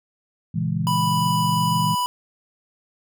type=chord; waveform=sine; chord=A# half-diminished seventh; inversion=none; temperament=equal; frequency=116.54 / 138.59 / 164.81 / 207.7 Hz; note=A#2 / C#3 / E3 / G#3; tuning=0 / 0 / 0 / 0 cents; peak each=-27 / -29 / -23 / -29 dBFS; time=0.54-1.95 s; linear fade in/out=10 ms
type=tone; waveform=square; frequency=987.8 Hz; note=B5; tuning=in tune; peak=-21 dBFS; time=0.87-2.06 s; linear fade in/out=0 ms
effects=none